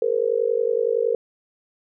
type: tone with amplitude modulation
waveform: sine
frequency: 465.8 Hz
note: A#4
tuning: 1 cent flat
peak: -14 dBFS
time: 0.02-1.15 s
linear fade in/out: 2 ms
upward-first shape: sine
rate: 50.8 Hz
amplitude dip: 100%
effects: none